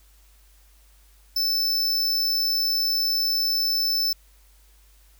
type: tone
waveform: square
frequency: 5280 Hz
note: E8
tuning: 2 cents sharp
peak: -21 dBFS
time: 1.36-4.13 s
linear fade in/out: 5 ms
effects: added 50 Hz sine -53 dBFS peak until 5.19 s + white hiss -60 dBFS RMS until 5.19 s